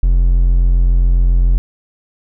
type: tone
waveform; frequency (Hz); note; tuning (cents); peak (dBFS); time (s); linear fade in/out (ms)
triangle; 43.65; F1; 0; -6; 0.03-1.58; 0
effects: none